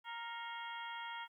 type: harmonic tone with a mistuned harmonic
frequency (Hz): 466.2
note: A#4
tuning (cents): 0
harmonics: 2 / 3 / 4 / 5 / 6 / 7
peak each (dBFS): -45 / -49 / -51 / -53 / -55 / -52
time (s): 0.04-1.28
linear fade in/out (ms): 50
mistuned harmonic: 5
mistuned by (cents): -120
effects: 13-bit